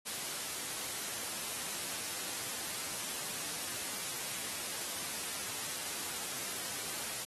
white noise, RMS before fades -39 dBFS, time 0.05-7.25 s, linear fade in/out 20 ms, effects high-pass 100 Hz 12 dB/octave + AAC 32 kbps

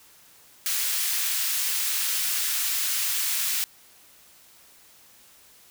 white high-pass noise, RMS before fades -26 dBFS, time 0.66-3.64 s, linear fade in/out 0 ms, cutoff 1700 Hz, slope 12 dB/octave, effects white hiss -54 dBFS RMS until 5.7 s

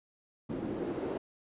pink noise with band-pass filter sweep, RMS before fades -36 dBFS, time 0.49-1.18 s, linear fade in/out 10 ms, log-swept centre 260 to 430 Hz, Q 2.7, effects resampled to 8000 Hz

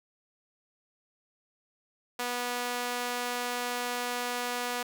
sawtooth tone with high-pass filter, 244.4 Hz, B3, 18 cents flat, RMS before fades -33 dBFS, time 2.19-4.83 s, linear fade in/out 5 ms, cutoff 620 Hz, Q 0.69, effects none

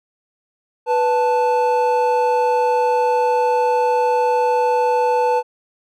triangle tone pair together, 493.3 / 880 Hz, B4 / A5, -2 / 0 cents, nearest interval minor seventh, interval 1002 cents, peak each -15 dBFS, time 0.86-5.43 s, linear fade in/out 50 ms, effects none

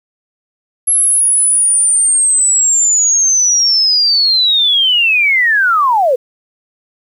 sine linear sweep, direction down, 11160 to 470 Hz, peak -8 dBFS, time 0.87-6.16 s, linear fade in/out 10 ms, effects 7-bit

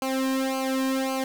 sawtooth tone with flanger, 264.6 Hz, C4, 20 cents sharp, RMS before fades -26 dBFS, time 0.02-1.24 s, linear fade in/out 2 ms, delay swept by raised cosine 0.55 to 1.45 ms, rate 1.8 Hz, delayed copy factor -0.95, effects 8-bit

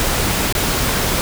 pink noise with dropouts, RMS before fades -18 dBFS, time 0-1.21 s, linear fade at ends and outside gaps 0 ms, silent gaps 0.525-0.551 s, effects none

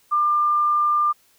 sine tone, 1196 Hz, D6, 31 cents sharp, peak -16 dBFS, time 0.11-1.13 s, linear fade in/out 20 ms, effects white hiss -59 dBFS RMS until 1.38 s

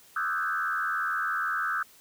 sine tone with frequency modulation, 1411 Hz, F6, 17 cents sharp, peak -26 dBFS, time 0.16-1.83 s, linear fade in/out 5 ms, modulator 82.7 Hz, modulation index 2.4, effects white hiss -56 dBFS RMS until 2 s

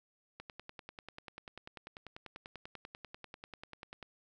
click train, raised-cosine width 0.3 ms, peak -30 dBFS, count 38, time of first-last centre 0.4-4.027 s, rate 10.2 Hz, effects none

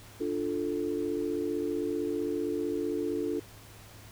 sine chord, D minor, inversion none, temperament equal, 293.7 / 349.2 / 440 Hz, D4 / F4 / A4, 0 / 0 / 0 cents, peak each -33 dBFS, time 0.2-3.4 s, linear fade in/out 10 ms, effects added 105 Hz sine -52 dBFS peak until 4.11 s + pink hiss -52 dBFS RMS until 4.11 s

